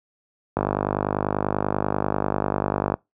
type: click train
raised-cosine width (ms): 1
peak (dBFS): -7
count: 120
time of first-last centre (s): 0.57-2.941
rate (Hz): 50.2
effects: noise-tail reverb RT60 0.2 s tail -25 dB re dry + high-pass 80 Hz 12 dB/octave